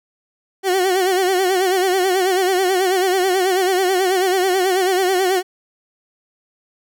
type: tone with vibrato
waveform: 30% pulse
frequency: 373 Hz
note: F#4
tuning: 14 cents sharp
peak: -12 dBFS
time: 0.63-5.43 s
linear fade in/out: 50 ms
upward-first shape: sine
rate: 9.2 Hz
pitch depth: 78 cents each way
effects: none